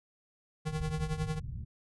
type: tone with tremolo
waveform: square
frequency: 155.56 Hz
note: D#3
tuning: in tune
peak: -30 dBFS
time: 0.65-1.4 s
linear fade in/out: 20 ms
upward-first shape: triangle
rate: 11 Hz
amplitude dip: 85%
type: low-pass noise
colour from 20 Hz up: white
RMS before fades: -39 dBFS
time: 0.67-1.65 s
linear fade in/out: 10 ms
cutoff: 120 Hz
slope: 24 dB/octave
effects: resampled to 24000 Hz